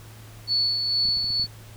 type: tone with tremolo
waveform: sine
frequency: 4435 Hz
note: C#8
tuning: in tune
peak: -19 dBFS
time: 0.47-1.47 s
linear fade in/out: 50 ms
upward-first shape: sine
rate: 2.2 Hz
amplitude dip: 40%
type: clicks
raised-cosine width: 5 ms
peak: -28 dBFS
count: 7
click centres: 1.054 / 1.087 / 1.171 / 1.243 / 1.304 / 1.397 / 1.442 s
effects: added 109 Hz sine -43 dBFS peak until 1.76 s + pink hiss -49 dBFS RMS until 1.76 s

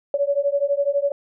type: beating tone pair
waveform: sine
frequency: 560 / 572 Hz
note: C#5 / D5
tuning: +18 / -46 cents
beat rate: 12 Hz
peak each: -21 dBFS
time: 0.14-1.12 s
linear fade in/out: 2 ms
effects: none

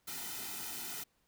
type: noise with comb filter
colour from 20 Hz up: white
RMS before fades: -42 dBFS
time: 0.07-1.04 s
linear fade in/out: 10 ms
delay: 1.8 ms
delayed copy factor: -0.9
effects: pink hiss -75 dBFS RMS until 1.27 s

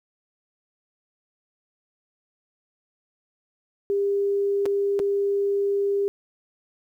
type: tone with dropouts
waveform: sine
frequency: 400.4 Hz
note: G4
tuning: 37 cents sharp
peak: -20 dBFS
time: 3.9-6.08 s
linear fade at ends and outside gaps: 0 ms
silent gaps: 4.656-4.661 / 4.992-4.999 s
effects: 10-bit

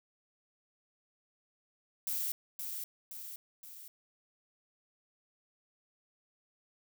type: noise with echo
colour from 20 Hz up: violet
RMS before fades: -35 dBFS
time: 2.07-2.32 s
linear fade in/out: 2 ms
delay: 520 ms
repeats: 3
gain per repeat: -5 dB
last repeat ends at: 3.88 s
effects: none

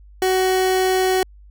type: tone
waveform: 30% pulse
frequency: 374.1 Hz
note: F#4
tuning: 19 cents sharp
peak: -13 dBFS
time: 0.22-1.23 s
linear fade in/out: 2 ms
effects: added 50 Hz sine -42 dBFS peak until 1.5 s

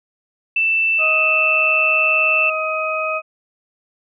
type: tone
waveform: sine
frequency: 2659 Hz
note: E7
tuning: 14 cents sharp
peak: -14 dBFS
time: 0.56-2.5 s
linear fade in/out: 5 ms
type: harmonic tone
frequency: 630 Hz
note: D#5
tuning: 21 cents sharp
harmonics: 1 / 2 / 4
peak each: -23 / -23 / -23 dBFS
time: 0.98-3.22 s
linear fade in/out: 50 ms
effects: none

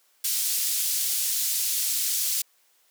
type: band-pass noise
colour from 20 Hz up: white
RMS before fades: -26 dBFS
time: 0.24-2.42 s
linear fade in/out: 5 ms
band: 4200 to 16000 Hz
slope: 12 dB/octave
effects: white hiss -64 dBFS RMS until 2.9 s + high-pass 400 Hz 12 dB/octave

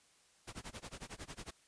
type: noise with tremolo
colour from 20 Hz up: pink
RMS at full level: -45 dBFS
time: 0.47-1.51 s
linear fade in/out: 10 ms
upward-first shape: sine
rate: 11 Hz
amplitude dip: 100%
effects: white hiss -68 dBFS RMS until 1.67 s + resampled to 22050 Hz

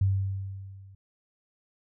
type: tone with level ramp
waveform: sine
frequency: 97 Hz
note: G2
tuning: 18 cents flat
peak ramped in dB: -19 to -48 dBFS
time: 0.01-0.95 s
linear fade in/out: 5 ms
effects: none

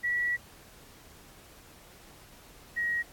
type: tone pair in turn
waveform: sine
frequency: 1939 / 1895.8 Hz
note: B6 / A#6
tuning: -32 / +29 cents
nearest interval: unison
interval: 39 cents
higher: first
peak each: -26 / -27 dBFS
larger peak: first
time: 0.03-0.37 / 2.76-3.03 s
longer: first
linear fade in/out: 20 ms
effects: pink hiss -54 dBFS RMS until 3.12 s + AAC 64 kbps

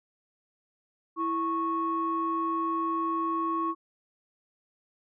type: tone pair together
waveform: sine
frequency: 329.9 / 1103.3 Hz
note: E4 / C#6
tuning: +1 / -9 cents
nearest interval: octave + major sixth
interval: 2090 cents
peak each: -30 / -27 dBFS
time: 1.16-3.75 s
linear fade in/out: 50 ms
effects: tanh soft clip ceiling -19 dBFS

